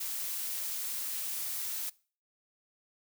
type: noise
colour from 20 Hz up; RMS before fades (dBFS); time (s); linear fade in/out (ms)
blue; -36; 0-1.9; 10
effects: noise-tail reverb RT60 0.4 s tail -22 dB re dry